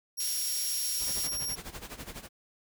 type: tone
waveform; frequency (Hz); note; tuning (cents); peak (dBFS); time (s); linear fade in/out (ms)
20% pulse; 5588; F8; 0; -26; 0.17-1.56; 20
type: high-pass noise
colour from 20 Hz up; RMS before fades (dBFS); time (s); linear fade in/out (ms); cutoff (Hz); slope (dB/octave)
pink; -36; 0.2-1.27; 2; 4900; 12
type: noise with tremolo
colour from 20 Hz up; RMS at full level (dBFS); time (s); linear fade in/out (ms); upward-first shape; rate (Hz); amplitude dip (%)
pink; -40; 0.99-2.29; 50; sine; 12; 80
effects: none